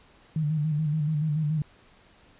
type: tone with vibrato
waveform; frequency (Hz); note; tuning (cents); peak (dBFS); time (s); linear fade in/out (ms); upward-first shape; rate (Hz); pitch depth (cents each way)
sine; 152.7; D#3; -32; -23; 0.36-1.62; 2; square; 7; 53
effects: pink hiss -57 dBFS RMS until 2.39 s + resampled to 8000 Hz